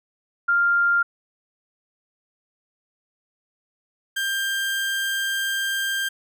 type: tone pair in turn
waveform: sine / 30% pulse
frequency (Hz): 1396.9 / 1588.4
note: F6 / G6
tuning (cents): 0 / +22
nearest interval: major second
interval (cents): 222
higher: second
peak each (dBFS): -16 / -20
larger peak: first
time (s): 0.48-1.03 / 4.16-6.09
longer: second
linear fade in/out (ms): 10
effects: none